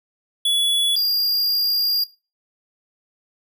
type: tone pair in turn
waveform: square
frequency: 3400 / 4811 Hz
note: G#7 / D8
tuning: +40 / +41 cents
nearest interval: tritone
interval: 601 cents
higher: second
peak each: -17 dBFS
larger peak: neither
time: 0.45-0.96 / 0.96-2.04 s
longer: second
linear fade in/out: 5 ms
effects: noise-tail reverb RT60 0.3 s tail -21 dB re dry